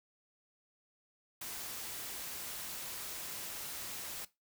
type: noise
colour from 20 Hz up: white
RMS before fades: -43 dBFS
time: 1.41-4.25 s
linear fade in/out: 5 ms
effects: noise-tail reverb RT60 0.2 s tail -17 dB re dry